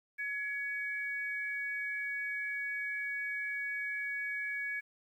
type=tone pair together; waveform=sine; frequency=1683 / 2251 Hz; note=G#6 / C#7; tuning=+23 / +26 cents; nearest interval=perfect fourth; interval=503 cents; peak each=-37 / -37 dBFS; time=0.18-4.81 s; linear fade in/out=20 ms; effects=11-bit